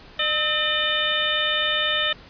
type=harmonic tone with a mistuned harmonic; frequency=604 Hz; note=D5; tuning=48 cents sharp; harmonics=1 / 2 / 3 / 4 / 5 / 6; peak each=-30 / -30 / -26 / -31 / -25 / -25 dBFS; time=0.19-2.13 s; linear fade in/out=5 ms; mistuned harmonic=2; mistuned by=+110 cents; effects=pink hiss -46 dBFS RMS until 2.29 s + resampled to 11025 Hz